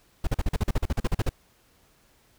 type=noise bursts; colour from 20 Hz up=brown; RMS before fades=-22 dBFS; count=15; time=0.24-1.293 s; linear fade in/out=5 ms; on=31 ms; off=42 ms; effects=pink hiss -62 dBFS RMS until 2.38 s